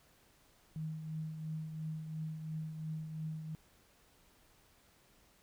sine tone with tremolo, 157.2 Hz, D#3, 18 cents sharp, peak -36 dBFS, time 0.76-3.55 s, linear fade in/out 0 ms, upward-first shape triangle, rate 2.9 Hz, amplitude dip 55%, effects pink hiss -67 dBFS RMS until 5.42 s

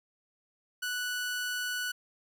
sawtooth tone, 1480 Hz, F#6, in tune, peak -28 dBFS, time 0.82-1.92 s, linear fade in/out 10 ms, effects none

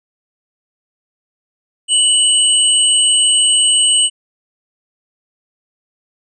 sine tone pair together, 2960 / 8387 Hz, F#7 / C9, 0 / +3 cents, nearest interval octave + tritone, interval 1803 cents, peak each -12 dBFS, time 1.88-4.1 s, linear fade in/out 50 ms, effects none

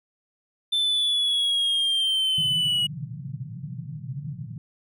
triangle linear sweep, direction down, 3549 to 2900 Hz, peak -19 dBFS, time 0.72-2.87 s, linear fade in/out 10 ms
white band-pass noise, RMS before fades -35 dBFS, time 2.38-4.58 s, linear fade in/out 2 ms, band 120 to 160 Hz, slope 48 dB/octave
effects none

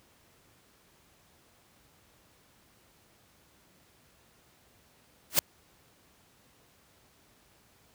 white noise with exponential growth, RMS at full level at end -18 dBFS, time 5.3-5.39 s, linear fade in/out 1 ms, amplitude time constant 18 ms, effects pink hiss -63 dBFS RMS until 7.94 s + high-pass 60 Hz 12 dB/octave

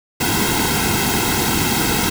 pink noise with comb filter, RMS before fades -18 dBFS, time 0.2-2.1 s, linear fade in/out 10 ms, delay 1.7 ms, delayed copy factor -0.85, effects none

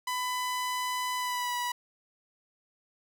sawtooth tone with pitch glide, 1000 to 976.6 Hz, B5 to B5, +21 to -20 cents, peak -26 dBFS, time 0.07-1.72 s, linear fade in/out 5 ms, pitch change -41 cents, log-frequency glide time 1.17-1.56 s, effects none

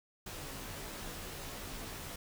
pink noise with comb filter, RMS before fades -44 dBFS, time 0.26-2.16 s, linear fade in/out 5 ms, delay 17 ms, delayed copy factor -0.75, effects none

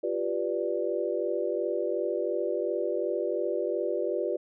sine chord, G dominant seventh, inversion third, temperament equal, 349.2 / 392 / 493.9 / 587.3 Hz, F4 / G4 / B4 / D5, 0 / 0 / 0 / 0 cents, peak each -32 dBFS, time 0.03-4.37 s, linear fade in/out 10 ms, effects none

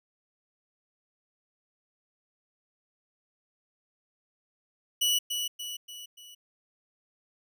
sawtooth tone with echo, 2946 Hz, F#7, 8 cents flat, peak -20 dBFS, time 5.01-5.19 s, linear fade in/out 10 ms, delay 290 ms, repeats 4, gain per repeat -6 dB, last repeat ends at 6.35 s, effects none

